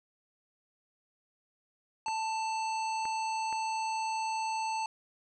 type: harmonic tone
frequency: 885 Hz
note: A5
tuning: 10 cents sharp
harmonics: 1 / 3 / 5 / 7 / 9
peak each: -31 / -41 / -45 / -48 / -50 dBFS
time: 2.06-4.86 s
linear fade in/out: 2 ms
type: clicks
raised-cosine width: 0.5 ms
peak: -29 dBFS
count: 3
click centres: 2.083 / 3.054 / 3.527 s
effects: none